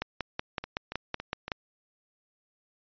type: two click trains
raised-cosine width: 0.3 ms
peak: -14 / -20 dBFS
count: 9 / 4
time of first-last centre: 0.02-1.518 / 0.64-1.48 s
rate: 5.34 / 3.57 Hz
effects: resampled to 11025 Hz